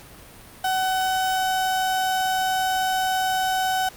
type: tone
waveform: 35% pulse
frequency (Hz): 753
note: F#5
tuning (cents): +30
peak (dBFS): -19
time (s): 0.64-3.89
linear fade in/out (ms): 5
effects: pink hiss -45 dBFS RMS until 3.96 s + Opus 48 kbps